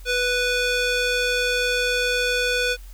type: tone with band-pass filter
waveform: square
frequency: 493.9 Hz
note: B4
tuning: in tune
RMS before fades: -22 dBFS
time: 0.05-2.77 s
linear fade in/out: 50 ms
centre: 2900 Hz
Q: 0.73
effects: added 44 Hz sine -37 dBFS peak until 2.93 s + white hiss -52 dBFS RMS until 2.93 s